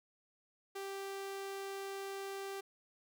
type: tone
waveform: sawtooth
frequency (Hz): 392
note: G4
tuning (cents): 0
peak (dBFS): -37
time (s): 0.75-2.61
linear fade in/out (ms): 10
effects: none